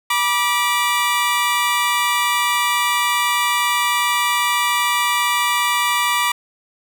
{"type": "tone pair together", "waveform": "20% pulse", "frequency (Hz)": [970.2, 1174.7], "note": ["B5", "D6"], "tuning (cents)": [-31, 0], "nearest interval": "minor third", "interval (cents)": 331, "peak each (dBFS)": -14, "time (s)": [0.1, 6.32], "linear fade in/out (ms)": 5, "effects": []}